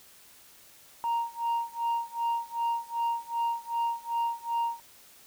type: tone with tremolo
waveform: sine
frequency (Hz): 932.3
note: A#5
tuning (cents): 0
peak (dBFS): -22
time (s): 1.04-4.8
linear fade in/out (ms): 0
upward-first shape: sine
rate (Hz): 2.6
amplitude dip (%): 95
effects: tanh soft clip ceiling -24 dBFS + white hiss -55 dBFS RMS until 5.26 s